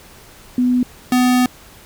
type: tone pair in turn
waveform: sine / square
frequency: 248.8 / 250.2 Hz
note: B3 / B3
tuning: +13 / +23 cents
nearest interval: unison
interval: 10 cents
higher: second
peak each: -12 dBFS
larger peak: neither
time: 0.58-0.83 / 1.12-1.46 s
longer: second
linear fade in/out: 2 ms
effects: pink hiss -43 dBFS RMS until 1.85 s